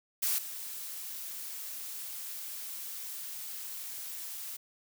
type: noise with level steps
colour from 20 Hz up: blue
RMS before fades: -30 / -41 dBFS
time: 0.22-4.57 s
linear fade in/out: 10 ms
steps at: 0.38 s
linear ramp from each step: 5 ms
effects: none